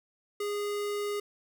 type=tone; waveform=square; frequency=411.5 Hz; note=G#4; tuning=16 cents flat; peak=-31 dBFS; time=0.4-1.2 s; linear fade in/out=5 ms; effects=none